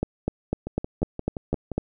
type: two click trains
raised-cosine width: 2 ms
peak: -10 / -17 dBFS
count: 8 / 7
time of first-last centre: 0.03-1.78 / 0.67-1.717 s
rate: 4 / 5.73 Hz
effects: none